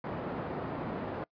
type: band-pass noise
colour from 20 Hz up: pink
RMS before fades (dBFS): -37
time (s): 0.04-1.24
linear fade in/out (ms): 2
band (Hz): 150 to 1000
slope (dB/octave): 12
effects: noise-tail reverb RT60 0.1 s tail -23 dB re dry + resampled to 11025 Hz